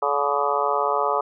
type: harmonic tone with a mistuned harmonic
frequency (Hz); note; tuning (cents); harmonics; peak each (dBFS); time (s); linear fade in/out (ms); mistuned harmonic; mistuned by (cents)
143.2; D3; -43; 3 / 4 / 5 / 6 / 7 / 8 / 9; -27 / -27 / -27 / -27 / -27 / -27 / -27; 0.02-1.21; 5; 9; -64
effects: none